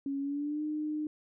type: tone with pitch glide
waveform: sine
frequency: 277.2 to 304 Hz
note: C#4 to D#4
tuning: 0 to -40 cents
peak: -31 dBFS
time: 0.06-1.07 s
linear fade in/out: 2 ms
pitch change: +160 cents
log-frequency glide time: 0.2-0.63 s
effects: none

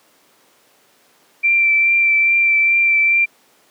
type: tone with vibrato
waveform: sine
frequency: 2349 Hz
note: D7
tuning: in tune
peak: -11 dBFS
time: 1.43-3.26 s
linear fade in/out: 20 ms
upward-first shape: triangle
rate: 2.4 Hz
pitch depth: 19 cents each way
effects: pink hiss -54 dBFS RMS until 3.7 s + high-pass 300 Hz 12 dB/octave

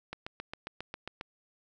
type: click train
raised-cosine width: 0.3 ms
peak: -22 dBFS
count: 9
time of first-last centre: 0.13-1.211 s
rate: 7.4 Hz
effects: none

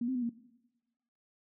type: tone with pitch steps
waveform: sine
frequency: 238.1 / 260.6 / 246.6 / 233.9 Hz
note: A#3 / C4 / B3 / A#3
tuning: +37 / -7 / -2 / +6 cents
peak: -30 dBFS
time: 0.01-0.294 s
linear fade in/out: 5 ms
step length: 71 ms
effects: noise-tail reverb RT60 1.0 s tail -17 dB re dry

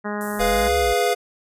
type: harmonic tone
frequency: 207.7 Hz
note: G#3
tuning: in tune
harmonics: 1 / 2 / 3 / 4 / 5 / 6 / 7 / 8 / 9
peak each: -28 / -31 / -33 / -34 / -35 / -36 / -36 / -37 / -38 dBFS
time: 0.04-0.69 s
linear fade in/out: 20 ms
type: band-stop noise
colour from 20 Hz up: white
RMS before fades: -36 dBFS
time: 0.21-0.68 s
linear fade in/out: 0 ms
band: 1200 to 7300 Hz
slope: 24 dB/octave
type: chord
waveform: square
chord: F diminished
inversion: first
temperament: equal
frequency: 415.3 / 493.9 / 698.5 Hz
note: Ab4 / Cb5 / F5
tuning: 0 / 0 / 0 cents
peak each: -23 / -23 / -22 dBFS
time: 0.39-1.15 s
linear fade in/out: 20 ms
type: linear two-way sweep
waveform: triangle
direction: up then down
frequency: 31.96 to 71.7 to 50.9 Hz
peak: -24 dBFS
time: 0.39-0.94 s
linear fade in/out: 20 ms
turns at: 0.77 s
effects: resampled to 32000 Hz

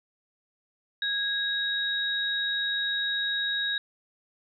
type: tone pair together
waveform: sine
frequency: 1646 / 3801 Hz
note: G#6 / A#7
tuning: -16 / +33 cents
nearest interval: octave + major second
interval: 1449 cents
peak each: -29 / -28 dBFS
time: 1.02-3.78 s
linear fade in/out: 2 ms
effects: none

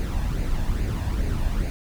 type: noise with flanger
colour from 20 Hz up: brown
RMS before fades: -24 dBFS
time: 0-1.7 s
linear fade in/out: 0 ms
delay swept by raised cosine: 0.44 to 1.18 ms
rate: 2.4 Hz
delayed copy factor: +0.5
effects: none

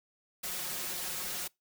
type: noise with comb filter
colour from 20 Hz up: white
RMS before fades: -37 dBFS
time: 0.43-1.48 s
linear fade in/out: 10 ms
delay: 5.5 ms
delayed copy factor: +0.95
effects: noise-tail reverb RT60 0.2 s tail -25 dB re dry

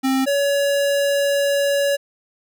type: tone pair in turn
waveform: square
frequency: 265.1 / 564.3 Hz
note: C4 / C#5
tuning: +23 / +31 cents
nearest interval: octave + minor second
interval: 1308 cents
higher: second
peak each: -17 dBFS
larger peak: neither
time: 0.03-0.26 / 0.26-1.97 s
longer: second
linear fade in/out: 20 ms
effects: none

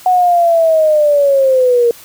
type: linear sweep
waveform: sine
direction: down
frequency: 740 to 466.2 Hz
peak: -7 dBFS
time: 0.06-1.91 s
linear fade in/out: 2 ms
effects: white hiss -38 dBFS RMS until 2.04 s

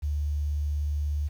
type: tone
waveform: sine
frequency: 73.6 Hz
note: D2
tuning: 4 cents sharp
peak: -25 dBFS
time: 0.02-1.29 s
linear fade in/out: 20 ms
effects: 9-bit

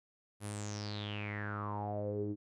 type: tone with low-pass filter sweep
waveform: sawtooth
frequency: 103.83 Hz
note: G#2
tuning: in tune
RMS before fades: -39 dBFS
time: 0.4-2.36 s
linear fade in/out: 50 ms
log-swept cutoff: 11000 to 310 Hz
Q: 8.6
effects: none

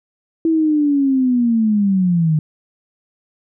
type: linear sweep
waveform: sine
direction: down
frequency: 329.1 to 150.7 Hz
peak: -12 dBFS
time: 0.45-2.39 s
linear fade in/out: 2 ms
effects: none

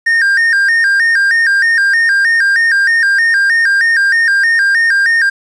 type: tone with vibrato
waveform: triangle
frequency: 1712 Hz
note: A6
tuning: 48 cents flat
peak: -6 dBFS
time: 0.06-5.3 s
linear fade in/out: 10 ms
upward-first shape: square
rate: 3.2 Hz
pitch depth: 120 cents each way
effects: resampled to 24000 Hz + 7-bit

